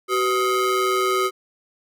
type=ring-modulated tone; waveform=square; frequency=439.3 Hz; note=A4; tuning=3 cents flat; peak=-16 dBFS; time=0.08-1.31 s; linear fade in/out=50 ms; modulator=818 Hz; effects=none